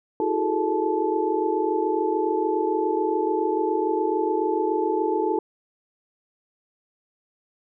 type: tone cluster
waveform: sine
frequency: 324.4 / 368 / 417.8 / 444.8 / 870 Hz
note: E4 / F#4 / G#4 / A4 / A5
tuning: -28 / -9 / +10 / +19 / -20 cents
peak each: -27 dBFS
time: 0.2-5.39 s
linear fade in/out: 2 ms
effects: none